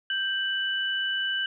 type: tone pair together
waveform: sine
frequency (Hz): 1568 / 2975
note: G6 / F#7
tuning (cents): 0 / +9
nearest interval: major seventh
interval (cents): 1109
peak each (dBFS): -28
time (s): 0.1-1.46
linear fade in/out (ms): 2
effects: none